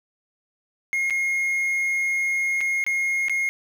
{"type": "tone with dropouts", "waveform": "triangle", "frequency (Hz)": 2147, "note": "C7", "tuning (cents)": 44, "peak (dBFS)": -19, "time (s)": [0.93, 3.49], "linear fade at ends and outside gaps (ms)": 0, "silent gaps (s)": [[1.099, 1.106], [2.607, 2.612], [2.84, 2.865], [3.284, 3.296]], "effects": ["9-bit"]}